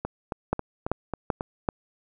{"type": "two click trains", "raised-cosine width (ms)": 1, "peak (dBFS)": [-15, -9], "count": [6, 4], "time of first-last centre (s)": [[0.05, 1.409], [0.53, 1.688]], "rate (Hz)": [3.68, 2.59], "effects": []}